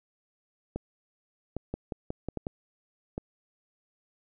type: two click trains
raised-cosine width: 2 ms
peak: -19 / -19 dBFS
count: 5 / 4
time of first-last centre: 1.74-2.469 / 0.76-3.179 s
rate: 5.49 / 1.24 Hz
effects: none